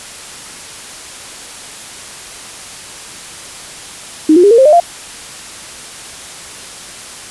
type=tone with pitch steps; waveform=sine; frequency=311.1 / 355.3 / 405.8 / 463.4 / 529.3 / 604.5 / 690.4 Hz; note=D#4 / F4 / G#4 / A#4 / C5 / D5 / F5; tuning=0 / +30 / -40 / -10 / +20 / +50 / -20 cents; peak=-3 dBFS; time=4.29-4.801 s; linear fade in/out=5 ms; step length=73 ms; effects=white hiss -30 dBFS RMS until 7.3 s + resampled to 24000 Hz